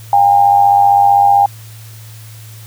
sine tone with amplitude modulation, 805 Hz, G5, 46 cents sharp, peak -3 dBFS, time 0.13-1.46 s, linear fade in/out 2 ms, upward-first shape sine, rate 95.5 Hz, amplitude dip 60%, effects added 110 Hz sine -32 dBFS peak until 2.66 s + white hiss -40 dBFS RMS until 2.66 s

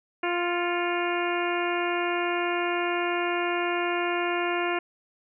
harmonic tone with a mistuned harmonic, 349.2 Hz, F4, in tune, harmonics 1 / 2 / 3 / 4 / 5 / 6 / 7 / 8, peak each -28 / -31 / -33 / -34 / -35 / -36 / -36 / -37 dBFS, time 0.23-4.79 s, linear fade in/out 5 ms, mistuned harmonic 6, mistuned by +55 cents, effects none

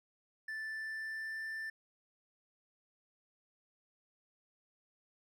triangle tone with pitch glide, 1760 to 1775.3 Hz, A6 to A6, 0 to +15 cents, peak -37 dBFS, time 0.48-1.7 s, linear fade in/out 5 ms, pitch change +15 cents, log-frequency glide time 0.6-1.44 s, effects none

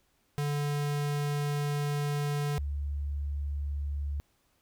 square / sine tone pair in turn, 145.5 / 71.77 Hz, D3 / D2, -16 / -39 cents, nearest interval octave, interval 1223 cents, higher first, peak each -29 / -30 dBFS, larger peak first, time 0.38-2.58 / 2.58-4.2 s, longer first, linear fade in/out 0 ms, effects pink hiss -71 dBFS RMS until 4.61 s

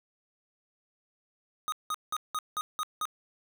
square tone bursts, 1244.5 Hz, D#6, in tune, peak -30 dBFS, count 7, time 1.68-3.054 s, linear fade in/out 0 ms, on 42 ms, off 180 ms, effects none

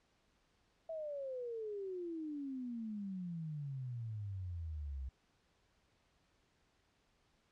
sine exponential sweep, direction down, 659.3 to 63.8 Hz, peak -40 dBFS, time 0.89-5.09 s, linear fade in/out 5 ms, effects pink hiss -75 dBFS RMS until 7.51 s + low-pass 6000 Hz 12 dB/octave

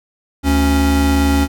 square tone pair together, 73.47 / 277.4 Hz, D2 / C#4, +1 / +1 cents, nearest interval octave + major seventh, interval 2300 cents, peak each -15 dBFS, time 0.43-1.48 s, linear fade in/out 50 ms, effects none

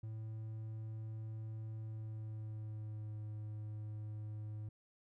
triangle tone with pitch glide, 110 to 106.87 Hz, A2 to A2, 0 to -50 cents, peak -40 dBFS, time 0.03-4.69 s, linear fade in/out 5 ms, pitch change -50 cents, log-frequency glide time 1.79-3.21 s, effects none

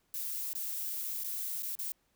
violet noise with dropouts, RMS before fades -37 dBFS, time 0.14-1.92 s, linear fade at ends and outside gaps 2 ms, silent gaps 0.532-0.551 / 1.237-1.243 / 1.624-1.63 / 1.753-1.789 s, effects pink hiss -74 dBFS RMS until 2.15 s

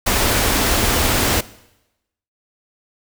pink band-stop noise, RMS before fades -17 dBFS, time 0.06-1.41 s, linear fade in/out 10 ms, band 130 to 190 Hz, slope 96 dB/octave, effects noise-tail reverb RT60 0.9 s tail -19 dB re dry

